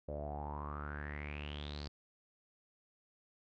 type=tone with low-pass filter sweep; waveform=sawtooth; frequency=73.42 Hz; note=D2; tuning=in tune; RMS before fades=-43 dBFS; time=0.08-1.88 s; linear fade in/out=5 ms; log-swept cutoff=550 to 4700 Hz; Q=8.8; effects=none